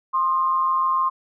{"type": "tone pair together", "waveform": "sine", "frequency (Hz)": [1056.5, 1223], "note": ["C6", "D#6"], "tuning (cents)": [16, -30], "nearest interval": "minor third", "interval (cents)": 254, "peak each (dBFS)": [-18, -27], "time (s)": [0.13, 1.1], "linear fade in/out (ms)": 20, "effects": []}